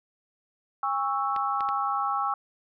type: chord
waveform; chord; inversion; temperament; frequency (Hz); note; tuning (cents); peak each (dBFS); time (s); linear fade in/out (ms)
sine; C# minor; second; equal with one note detuned; 809.8 / 1108.7 / 1318.5; G#5 / C#6 / E6; -44 / 0 / 0; -29; 0.83-2.34; 2
type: clicks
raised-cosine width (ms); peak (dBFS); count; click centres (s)
0.3; -22; 3; 1.363 / 1.607 / 1.689
effects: none

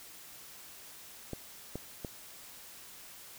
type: clicks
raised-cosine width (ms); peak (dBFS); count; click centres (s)
2; -24; 3; 1.333 / 1.756 / 2.048
effects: white hiss -51 dBFS RMS until 3.38 s

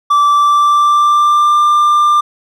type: tone with pitch glide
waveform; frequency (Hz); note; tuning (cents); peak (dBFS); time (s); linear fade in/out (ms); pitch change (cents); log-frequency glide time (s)
triangle; 1164 to 1191.9; D6 to D6; -16 to +25; -5; 0.1-2.21; 10; +41; 0.27-1.61
effects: none

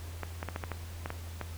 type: clicks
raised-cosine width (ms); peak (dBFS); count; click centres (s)
0.5; -20; 9; 0.233 / 0.429 / 0.487 / 0.561 / 0.638 / 0.717 / 1.059 / 1.104 / 1.413
effects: added 84 Hz sine -40 dBFS peak until 1.57 s + pink hiss -50 dBFS RMS until 1.57 s

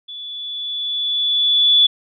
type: tone with level ramp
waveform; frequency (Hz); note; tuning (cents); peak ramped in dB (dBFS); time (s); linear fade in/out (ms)
sine; 3446; A7; -37; -30 to -8; 0.08-1.87; 10
effects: none

